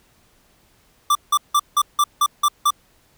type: tone bursts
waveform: square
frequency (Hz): 1174.7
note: D6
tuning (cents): 0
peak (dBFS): -14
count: 8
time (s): 1.1-2.706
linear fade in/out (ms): 5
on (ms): 52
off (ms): 170
effects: pink hiss -58 dBFS RMS until 3.17 s